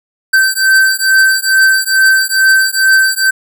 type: beating tone pair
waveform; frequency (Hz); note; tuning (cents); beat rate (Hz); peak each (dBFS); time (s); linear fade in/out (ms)
square; 1548 / 1550.3; G6 / G6; -22 / -20; 2.3; -11; 0.33-3.31; 10
effects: none